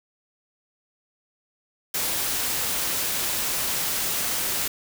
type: noise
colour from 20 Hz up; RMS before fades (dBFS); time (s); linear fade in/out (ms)
white; -26; 1.94-4.68; 5
effects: none